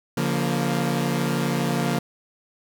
sawtooth chord, Bb minor, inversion first, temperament equal with one note detuned, 142.08 / 174.61 / 233.1 Hz, Db3 / F3 / Bb3, +43 / 0 / 0 cents, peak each -22 dBFS, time 0.17-1.99 s, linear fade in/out 5 ms, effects none

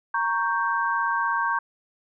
sine chord, G diminished, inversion first, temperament equal, 932.3 / 1108.7 / 1568 Hz, Bb5 / Db6 / G6, 0 / 0 / 0 cents, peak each -26 dBFS, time 0.14-1.59 s, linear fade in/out 5 ms, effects none

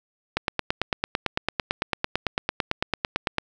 click train, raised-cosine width 0.3 ms, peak -6 dBFS, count 28, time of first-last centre 0.37-3.383 s, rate 8.96 Hz, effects none

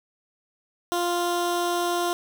15% pulse tone with notch filter, 349.2 Hz, F4, in tune, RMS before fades -25 dBFS, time 0.92-2.13 s, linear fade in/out 0 ms, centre 1900 Hz, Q 1.8, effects 8-bit

